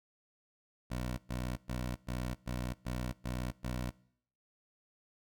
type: tone bursts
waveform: 15% pulse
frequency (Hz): 61.74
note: B1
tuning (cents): 0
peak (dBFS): -29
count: 8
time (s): 0.9-3.91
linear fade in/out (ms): 20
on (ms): 280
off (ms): 110
effects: noise-tail reverb RT60 0.7 s tail -23 dB re dry